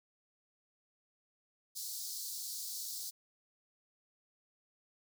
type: high-pass noise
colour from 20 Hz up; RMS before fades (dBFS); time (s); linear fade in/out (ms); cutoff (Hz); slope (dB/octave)
pink; -42; 1.75-3.11; 20; 4200; 48
effects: none